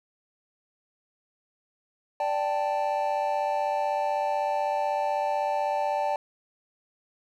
triangle chord, D suspended fourth, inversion none, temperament equal, 587.3 / 784 / 880 Hz, D5 / G5 / A5, 0 / 0 / 0 cents, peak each -27 dBFS, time 2.2-6.16 s, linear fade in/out 2 ms, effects none

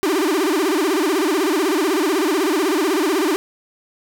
45% pulse tone with vibrato, 343.6 Hz, F4, 28 cents flat, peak -16 dBFS, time 0.03-3.36 s, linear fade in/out 0 ms, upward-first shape sine, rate 16 Hz, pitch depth 280 cents each way, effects none

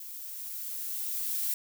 violet noise with level ramp, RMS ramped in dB -43 to -30 dBFS, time 0-1.54 s, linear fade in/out 2 ms, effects none

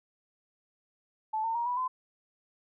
sine tone with pitch steps, 871 / 906.4 / 943.3 / 981.6 / 1021.5 Hz, A5 / A#5 / A#5 / B5 / C6, -18 / -49 / +20 / -11 / -42 cents, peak -28 dBFS, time 1.33-1.88 s, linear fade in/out 10 ms, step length 110 ms, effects none

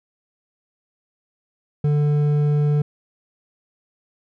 triangle tone with hard clipping, 147.4 Hz, D3, 7 cents sharp, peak -17 dBFS, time 1.84-2.82 s, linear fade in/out 5 ms, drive 10 dB, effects none

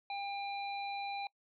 harmonic tone, 800 Hz, G5, 35 cents sharp, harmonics 1 / 3 / 5, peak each -38 / -44 / -47 dBFS, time 0.1-1.27 s, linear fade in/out 2 ms, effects noise-tail reverb RT60 0.1 s tail -25 dB re dry

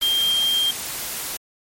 sine tone in noise, 3192 Hz, G7, 31 cents sharp, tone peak -17 dBFS, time 0.02-0.71 s, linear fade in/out 5 ms, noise white, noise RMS -29 dBFS, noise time 0.01-1.37 s, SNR +9 dB, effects MP3 64 kbps

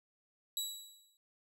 20% pulse tone with exponential decay, 3904 Hz, B7, 21 cents flat, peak -27 dBFS, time 0.57-1.17 s, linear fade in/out 1 ms, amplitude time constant 130 ms, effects none

